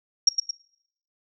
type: tone with echo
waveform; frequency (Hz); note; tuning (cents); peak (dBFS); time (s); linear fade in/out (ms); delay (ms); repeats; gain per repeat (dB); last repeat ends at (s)
sine; 5588; F8; 0; -12; 0.27-0.29; 5; 110; 2; -6; 0.51
effects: noise-tail reverb RT60 0.7 s tail -20 dB re dry